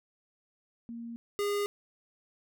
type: tone pair in turn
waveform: sine / square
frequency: 233.1 / 408.3 Hz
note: A#3 / G#4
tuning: 0 / -29 cents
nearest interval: minor seventh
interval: 971 cents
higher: second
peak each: -38 / -29 dBFS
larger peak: second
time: 0.89-1.16 / 1.39-1.66 s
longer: neither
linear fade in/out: 0 ms
effects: none